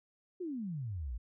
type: exponential sweep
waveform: sine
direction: down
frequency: 380.5 to 52.3 Hz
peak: -36 dBFS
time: 0.4-1.18 s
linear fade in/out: 10 ms
effects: none